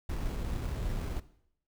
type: noise with sample-and-hold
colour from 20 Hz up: brown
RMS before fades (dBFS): -34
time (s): 0.09-1.2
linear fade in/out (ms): 5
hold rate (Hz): 3675
effects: noise-tail reverb RT60 0.7 s tail -17 dB re dry